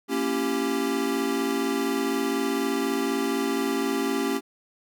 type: chord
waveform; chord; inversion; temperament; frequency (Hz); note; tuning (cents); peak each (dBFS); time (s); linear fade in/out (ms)
square; A# diminished seventh; none; equal with one note detuned; 233.1 / 277.2 / 336.7 / 392; A#3 / C#4 / E4 / G4; 0 / 0 / +37 / 0; -32 / -28 / -34 / -29; 0.08-4.41; 50
effects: none